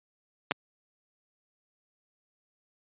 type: clicks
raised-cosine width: 0.3 ms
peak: -10 dBFS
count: 2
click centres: 0.511 / 0.518 s
effects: high-pass 150 Hz 12 dB/octave + resampled to 8000 Hz